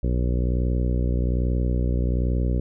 harmonic tone, 61.2 Hz, B1, 15 cents flat, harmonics 1 / 2 / 3 / 4 / 5 / 6 / 7 / 8 / 9, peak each -21 / -27 / -31 / -33 / -35 / -37 / -38 / -39 / -40 dBFS, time 0.03-2.6 s, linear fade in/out 5 ms, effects none

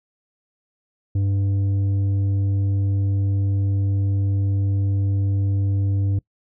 triangle tone with tanh clipping, 98.6 Hz, G2, 11 cents sharp, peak -19 dBFS, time 1.15-6.19 s, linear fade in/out 5 ms, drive 11 dB, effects noise-tail reverb RT60 0.1 s tail -23 dB re dry

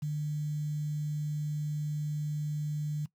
sine tone with quantisation, 150 Hz, D3, 37 cents sharp, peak -30 dBFS, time 0.02-3.06 s, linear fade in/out 10 ms, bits 9, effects noise-tail reverb RT60 0.1 s tail -18 dB re dry

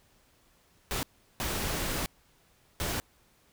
pink noise bursts at uneven times, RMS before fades -32 dBFS, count 3, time 0.91-1.03 / 1.4-2.06 / 2.8-3 s, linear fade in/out 0 ms, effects pink hiss -65 dBFS RMS until 3.52 s

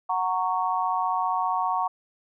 sine chord, F# major, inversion none, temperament just, 740 / 925 / 1110 Hz, F#5 / A#5 / C#6, 0 / -14 / +2 cents, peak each -27 dBFS, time 0.09-1.88 s, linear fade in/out 10 ms, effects none

